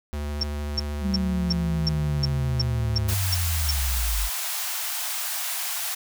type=tone with vibrato; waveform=square; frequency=73.42 Hz; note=D2; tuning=in tune; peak=-28 dBFS; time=0.13-3.14 s; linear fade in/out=0 ms; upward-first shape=sine; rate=13 Hz; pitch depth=14 cents each way
type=tone bursts; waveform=sine; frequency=5460 Hz; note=F8; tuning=40 cents flat; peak=-21 dBFS; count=10; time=0.41-3.71 s; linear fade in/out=5 ms; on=24 ms; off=340 ms
type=linear sweep; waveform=sine; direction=down; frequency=198.6 to 45.27 Hz; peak=-23 dBFS; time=1.01-4.3 s; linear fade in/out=50 ms
type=high-pass noise; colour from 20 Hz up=white; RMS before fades=-29 dBFS; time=3.08-5.95 s; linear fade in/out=10 ms; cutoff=640 Hz; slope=96 dB/octave
effects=none